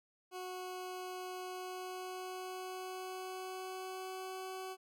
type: tone with pitch glide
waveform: 20% pulse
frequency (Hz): 367.5 to 376.1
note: F#4 to F#4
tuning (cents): -12 to +28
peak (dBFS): -37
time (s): 0.31-4.77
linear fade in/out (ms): 50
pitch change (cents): +40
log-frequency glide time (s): 1.44-4.49
effects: none